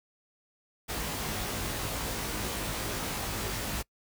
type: noise with comb filter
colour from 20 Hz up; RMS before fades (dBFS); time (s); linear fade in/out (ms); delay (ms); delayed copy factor
pink; -34; 0.88-3.83; 20; 19; +0.8
effects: noise-tail reverb RT60 0.1 s tail -25 dB re dry